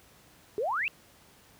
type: exponential sweep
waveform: sine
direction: up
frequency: 392 to 2794 Hz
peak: -27 dBFS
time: 0.58-0.88 s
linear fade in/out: 0 ms
effects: pink hiss -58 dBFS RMS until 1.59 s + high-pass 60 Hz 12 dB/octave